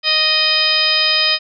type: harmonic tone with a mistuned harmonic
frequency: 622.3 Hz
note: D#5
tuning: in tune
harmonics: 1 / 2 / 3 / 4 / 5 / 6 / 7 / 8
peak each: -27 / -26 / -23 / -20 / -19 / -21 / -25 / -16 dBFS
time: 0.03-1.39 s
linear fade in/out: 50 ms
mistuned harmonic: 7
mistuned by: -84 cents
effects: none